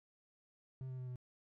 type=tone with pitch steps; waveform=triangle; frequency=130.81 / 128.93 / 127.09 / 125.26 Hz; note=C3 / C3 / C3 / B2; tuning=0 / -25 / -50 / +25 cents; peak=-40 dBFS; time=0.81-1.158 s; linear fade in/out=0 ms; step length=87 ms; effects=none